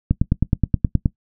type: click train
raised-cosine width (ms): 5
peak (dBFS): -3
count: 10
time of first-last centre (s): 0.11-1.058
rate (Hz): 9.49
effects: noise-tail reverb RT60 0.1 s tail -19 dB re dry